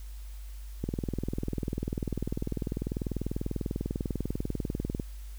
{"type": "click train", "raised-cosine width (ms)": 3, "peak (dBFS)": -18, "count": 85, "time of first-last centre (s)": [0.84, 4.998], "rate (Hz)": 20.2, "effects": ["added 50 Hz sine -39 dBFS peak until 5.38 s", "white hiss -57 dBFS RMS until 5.38 s"]}